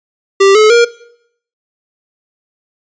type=tone with pitch steps; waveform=square; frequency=392 / 430 / 471.6 Hz; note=G4 / A4 / A#4; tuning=0 / -40 / +20 cents; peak=-5 dBFS; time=0.4-0.85 s; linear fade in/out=10 ms; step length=150 ms; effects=noise-tail reverb RT60 0.7 s tail -20 dB re dry + resampled to 16000 Hz